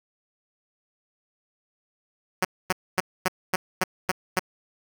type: tone bursts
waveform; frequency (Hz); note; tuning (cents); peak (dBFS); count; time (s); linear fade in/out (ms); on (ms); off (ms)
5% pulse; 185; F#3; 0; -9; 8; 2.42-4.394; 5; 28; 250
effects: none

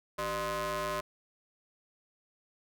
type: ring-modulated tone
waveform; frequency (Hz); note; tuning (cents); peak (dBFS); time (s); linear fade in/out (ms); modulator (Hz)
sawtooth; 220; A3; 0; -25; 0.18-1.01; 10; 823
effects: none

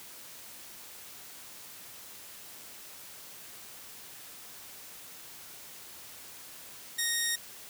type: tone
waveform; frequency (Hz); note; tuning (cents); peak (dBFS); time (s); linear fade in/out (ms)
10% pulse; 1864.7; A#6; 0; -19; 6.98-7.36; 10
effects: white hiss -48 dBFS RMS until 7.69 s + high-pass 60 Hz 12 dB/octave

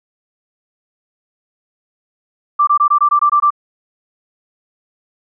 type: tone bursts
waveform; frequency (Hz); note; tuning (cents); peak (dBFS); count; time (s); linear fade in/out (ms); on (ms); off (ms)
sine; 1174.7; D6; 0; -8; 9; 2.59-3.505; 10; 83; 21
effects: none

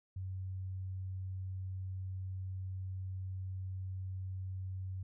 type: tone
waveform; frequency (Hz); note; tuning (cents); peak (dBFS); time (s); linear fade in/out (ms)
sine; 94; F#2; +28; -38; 0.16-5.03; 5
effects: none

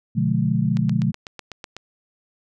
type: chord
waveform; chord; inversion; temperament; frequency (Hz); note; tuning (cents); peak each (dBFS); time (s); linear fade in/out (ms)
sine; B diminished seventh; none; just; 123.47 / 148.16 / 177.8 / 213.4; B2 / D3 / F3 / Ab3; 0 / +16 / +31 / +47; -23; 0.15-1.12; 20
type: click train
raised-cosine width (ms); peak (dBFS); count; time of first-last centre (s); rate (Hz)
0.2; -17; 9; 0.77-1.766; 8.03
effects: none

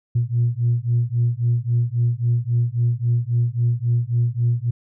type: beating tone pair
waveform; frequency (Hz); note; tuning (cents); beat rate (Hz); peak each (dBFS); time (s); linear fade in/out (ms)
sine; 117.4 / 121.1; A#2 / B2; +13 / -34; 3.7; -19 / -19; 0.15-4.71; 10
effects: tanh soft clip ceiling -11 dBFS

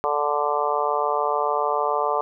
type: harmonic tone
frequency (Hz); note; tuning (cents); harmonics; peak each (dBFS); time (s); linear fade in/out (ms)
146.83; D3; 0; 3 / 4 / 5 / 6 / 7 / 8; -27 / -27 / -27 / -27 / -27 / -27; 0.04-2.21; 0
effects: none

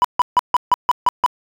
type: tone bursts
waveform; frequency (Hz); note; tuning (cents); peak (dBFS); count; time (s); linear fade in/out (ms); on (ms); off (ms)
triangle; 990; B5; +4; -7; 8; 0.02-1.262; 0; 24; 150
effects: tanh soft clip ceiling -3 dBFS

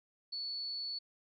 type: tone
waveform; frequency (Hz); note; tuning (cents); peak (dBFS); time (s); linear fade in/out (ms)
sine; 4435; C#8; 0; -37; 0.32-0.99; 10
effects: none

